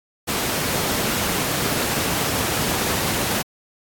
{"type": "high-pass noise", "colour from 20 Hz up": "pink", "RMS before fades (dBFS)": -23, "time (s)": [0.27, 3.43], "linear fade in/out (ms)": 20, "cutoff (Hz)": 100, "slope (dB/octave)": 12, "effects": ["AAC 64 kbps"]}